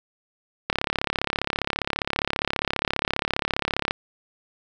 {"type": "click train", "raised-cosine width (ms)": 0.3, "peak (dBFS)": -6, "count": 113, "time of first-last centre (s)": [0.7, 3.909], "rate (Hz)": 34.9, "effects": []}